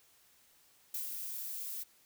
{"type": "noise with ADSR envelope", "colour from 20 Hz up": "violet", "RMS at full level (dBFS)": -37, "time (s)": [0.94, 1.84], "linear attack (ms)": 4, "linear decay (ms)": 120, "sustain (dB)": -4, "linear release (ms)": 16, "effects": ["white hiss -66 dBFS RMS until 2.05 s"]}